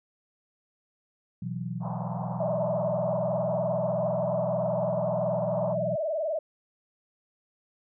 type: chord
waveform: sine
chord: B suspended fourth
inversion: none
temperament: equal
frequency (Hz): 123.47 / 164.81 / 185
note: B2 / E3 / F#3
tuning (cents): 0 / 0 / 0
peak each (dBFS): -35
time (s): 1.42-5.96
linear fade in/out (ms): 5
type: band-pass noise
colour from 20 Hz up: white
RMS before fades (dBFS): -38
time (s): 1.8-5.76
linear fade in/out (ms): 50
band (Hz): 580 to 990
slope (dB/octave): 48
type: tone with vibrato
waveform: sine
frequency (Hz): 622.3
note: D#5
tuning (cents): 0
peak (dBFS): -26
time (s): 2.4-6.39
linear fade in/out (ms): 5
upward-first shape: sine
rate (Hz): 20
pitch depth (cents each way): 120
effects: none